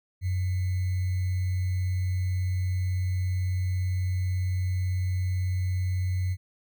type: tone with sample-and-hold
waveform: sine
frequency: 91.8 Hz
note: F#2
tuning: 13 cents flat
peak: -24 dBFS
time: 0.21-6.37 s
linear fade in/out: 50 ms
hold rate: 2100 Hz
effects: none